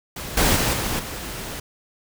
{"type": "noise with level steps", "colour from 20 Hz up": "pink", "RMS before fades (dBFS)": [-32, -18, -21, -25, -32], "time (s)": [0.16, 1.6], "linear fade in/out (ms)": 5, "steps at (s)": [0.37, 0.56, 0.73, 0.99], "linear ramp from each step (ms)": 5, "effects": []}